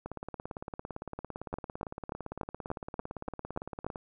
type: two click trains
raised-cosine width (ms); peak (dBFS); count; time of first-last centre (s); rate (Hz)
1; -24 / -19; 70 / 9; 0.06-3.958 / 1.54-3.866; 17.7 / 3.44
effects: none